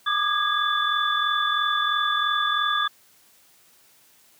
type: tone cluster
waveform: sine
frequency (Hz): 1181 / 1224 / 1654 / 3480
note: D6 / D#6 / G#6 / A7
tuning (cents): +9 / -29 / -8 / -20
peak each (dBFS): -26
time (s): 0.06-2.88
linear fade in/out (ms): 10
effects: white hiss -57 dBFS RMS until 4.39 s + high-pass 80 Hz 12 dB/octave